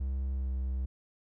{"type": "tone with pitch glide", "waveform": "triangle", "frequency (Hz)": [66.4, 64.92], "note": ["C2", "C2"], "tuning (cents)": [26, -13], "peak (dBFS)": -28, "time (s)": [0, 0.86], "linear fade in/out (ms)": 10, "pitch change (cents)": -39, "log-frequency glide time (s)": [0.34, 0.49], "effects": []}